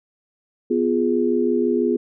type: chord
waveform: sine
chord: F diminished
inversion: second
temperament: equal with one note detuned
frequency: 248.4 / 349.2 / 415.3 Hz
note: Cb4 / F4 / Ab4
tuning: +10 / 0 / 0 cents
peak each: -21 dBFS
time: 0.7-1.97 s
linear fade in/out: 10 ms
effects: none